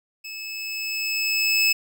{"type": "tone with level ramp", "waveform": "25% pulse", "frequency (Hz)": 2601, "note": "E7", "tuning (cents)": -24, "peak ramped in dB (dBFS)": [-30, -12], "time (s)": [0.24, 1.73], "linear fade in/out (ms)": 10, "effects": []}